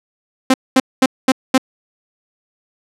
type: tone bursts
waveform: sawtooth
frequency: 261.6 Hz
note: C4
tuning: in tune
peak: -4 dBFS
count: 5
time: 0.5-1.58 s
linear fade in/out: 5 ms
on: 40 ms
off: 220 ms
effects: low-pass 10000 Hz 12 dB/octave